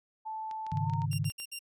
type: tone with pitch glide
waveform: sine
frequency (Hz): 876 to 919.6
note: A5 to A#5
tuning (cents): -8 to -24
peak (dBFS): -35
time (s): 0.25-1.06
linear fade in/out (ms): 20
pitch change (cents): +84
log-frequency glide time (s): 0.81-0.93
type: clicks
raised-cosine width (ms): 0.2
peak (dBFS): -32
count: 11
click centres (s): 0.512 / 0.666 / 0.717 / 0.772 / 0.898 / 0.936 / 1.019 / 1.131 / 1.244 / 1.301 / 1.4
type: chord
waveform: sine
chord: Ab suspended fourth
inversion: none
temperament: equal with one note detuned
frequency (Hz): 103.83 / 137.32 / 155.56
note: Ab2 / Db3 / Eb3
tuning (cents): 0 / -16 / 0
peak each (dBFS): -33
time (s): 0.72-1.3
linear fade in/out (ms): 5
type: tone bursts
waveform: 15% pulse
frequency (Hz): 2778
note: F7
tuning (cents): -10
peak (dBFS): -31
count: 4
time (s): 1.11-1.592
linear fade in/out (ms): 10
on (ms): 77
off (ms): 58
effects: none